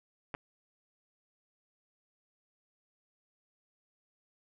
clicks, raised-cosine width 0.5 ms, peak -23 dBFS, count 2, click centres 0.342 / 0.349 s, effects none

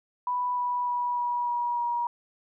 sine tone with pitch steps, 987.8 / 981 / 974.2 / 967.5 / 960.8 / 954.2 Hz, B5 / B5 / B5 / B5 / B5 / A#5, 0 / -12 / -24 / -36 / -48 / +40 cents, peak -25 dBFS, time 0.27-2.07 s, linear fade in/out 2 ms, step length 300 ms, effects none

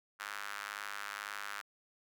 square tone with high-pass filter, 51 Hz, G#1, 31 cents flat, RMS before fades -43 dBFS, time 0.19-1.62 s, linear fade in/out 20 ms, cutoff 1400 Hz, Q 2.6, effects none

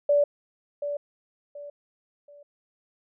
sine tone with echo, 579 Hz, D5, 25 cents flat, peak -17 dBFS, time 0.09-0.24 s, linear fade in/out 5 ms, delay 730 ms, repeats 3, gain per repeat -10 dB, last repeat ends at 2.43 s, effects none

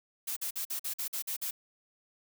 blue noise bursts, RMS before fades -35 dBFS, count 9, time 0.27-1.51 s, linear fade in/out 10 ms, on 96 ms, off 47 ms, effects none

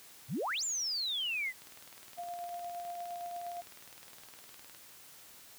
sine exponential two-way sweep, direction up then down, 101.1 to 7459 to 1949 Hz, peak -32 dBFS, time 0.28-1.53 s, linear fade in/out 50 ms, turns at 0.64 s
click train, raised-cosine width 0.2 ms, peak -35 dBFS, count 62, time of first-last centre 1.62-4.748 s, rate 19.5 Hz
sine tone with tremolo, 698.5 Hz, F5, in tune, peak -37 dBFS, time 2.17-3.62 s, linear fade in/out 20 ms, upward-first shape triangle, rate 8.6 Hz, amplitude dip 35%
effects white hiss -55 dBFS RMS until 5.58 s + high-pass 60 Hz 12 dB/octave

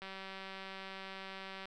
click train, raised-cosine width 0.3 ms, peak -30 dBFS, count 315, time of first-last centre 0.02-1.655 s, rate 192 Hz, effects none

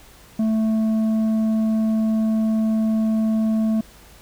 sine tone with tanh clipping, 220 Hz, A3, in tune, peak -18 dBFS, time 0.39-3.81 s, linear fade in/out 5 ms, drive 6 dB, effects added 50 Hz sine -52 dBFS peak until 4.21 s + pink hiss -48 dBFS RMS until 4.21 s

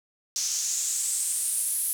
white noise with band-pass filter sweep, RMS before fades -28 dBFS, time 0.36-1.93 s, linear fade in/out 0 ms, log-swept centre 5900 to 11000 Hz, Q 4.3, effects none

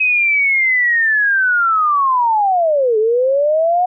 sine linear two-way sweep, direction down then up, 2546 to 422.3 to 734 Hz, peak -11 dBFS, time 0-3.86 s, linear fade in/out 10 ms, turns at 2.98 s, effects none

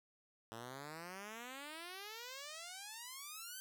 5% pulse exponential sweep, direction up, 110 to 1568 Hz, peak -36 dBFS, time 0.52-3.6 s, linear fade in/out 0 ms, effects none

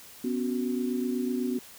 sine chord, B suspended second, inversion none, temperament equal with one note detuned, 249.2 / 277.2 / 370 Hz, B3 / C#4 / F#4, +16 / 0 / 0 cents, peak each -28 / -34 / -33 dBFS, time 0.24-1.59 s, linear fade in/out 5 ms, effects white hiss -49 dBFS RMS until 1.78 s

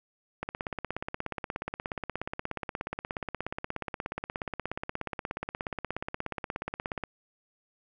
click train, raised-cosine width 0.5 ms, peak -18 dBFS, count 112, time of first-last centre 0.43-7.037 s, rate 16.8 Hz, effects none

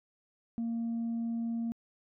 sine tone, 231.1 Hz, A#3, 15 cents flat, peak -29 dBFS, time 0.58-1.72 s, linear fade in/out 0 ms, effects tanh soft clip ceiling -29 dBFS

